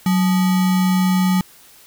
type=tone with sample-and-hold; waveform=sine; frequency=185 Hz; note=F#3; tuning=in tune; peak=-13 dBFS; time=0.06-1.41 s; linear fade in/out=2 ms; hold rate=1050 Hz; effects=white hiss -47 dBFS RMS until 1.86 s